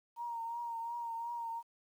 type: tone with vibrato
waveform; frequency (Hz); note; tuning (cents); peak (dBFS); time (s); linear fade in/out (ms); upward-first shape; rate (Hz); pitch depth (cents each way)
sine; 932.3; A#5; 0; -37; 0.16-1.63; 50; triangle; 2.8; 41
effects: 11-bit